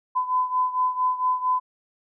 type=beating tone pair; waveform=sine; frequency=1009 / 1013.4 Hz; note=B5 / B5; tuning=+37 / +44 cents; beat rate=4.4 Hz; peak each=-22 / -26 dBFS; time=0.15-1.6 s; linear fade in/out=20 ms; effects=none